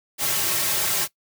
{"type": "noise with comb filter", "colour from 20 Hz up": "white", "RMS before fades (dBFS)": -23, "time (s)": [0.18, 1.08], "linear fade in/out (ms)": 50, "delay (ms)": 4.1, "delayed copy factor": -1, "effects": ["noise-tail reverb RT60 0.1 s tail -19 dB re dry", "high-pass 100 Hz 12 dB/octave"]}